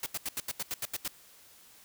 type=noise bursts; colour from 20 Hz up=white; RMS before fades=-34 dBFS; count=10; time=0.03-1.079 s; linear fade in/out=2 ms; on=32 ms; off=81 ms; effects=white hiss -57 dBFS RMS until 1.84 s